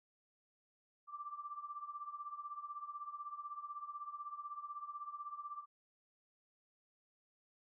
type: tone with tremolo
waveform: sine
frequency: 1174.7 Hz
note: D6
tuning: in tune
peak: -40 dBFS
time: 1.07-5.66 s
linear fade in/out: 50 ms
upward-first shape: triangle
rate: 16 Hz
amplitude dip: 85%
effects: none